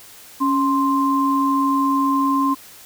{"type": "tone pair together", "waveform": "sine", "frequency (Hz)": [277.5, 1047.7], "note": ["C#4", "C6"], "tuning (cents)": [2, 2], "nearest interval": "octave + major seventh", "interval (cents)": 2300, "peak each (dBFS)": -18, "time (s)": [0.4, 2.55], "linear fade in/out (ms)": 20, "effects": ["white hiss -43 dBFS RMS until 2.85 s"]}